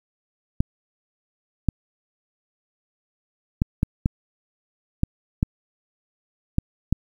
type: clicks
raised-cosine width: 5 ms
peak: -6 dBFS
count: 9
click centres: 0.605 / 1.687 / 3.619 / 3.831 / 4.059 / 5.034 / 5.429 / 6.584 / 6.926 s
effects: 8-bit